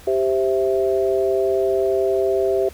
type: chord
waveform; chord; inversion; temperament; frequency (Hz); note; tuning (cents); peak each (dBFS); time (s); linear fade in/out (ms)
sine; C major; second; equal; 392 / 523.3 / 659.3; G4 / C5 / E5; 0 / 0 / 0; -18 / -24 / -22; 0.07-2.69; 5
effects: added 74 Hz sine -44 dBFS peak until 2.73 s + pink hiss -45 dBFS RMS until 2.73 s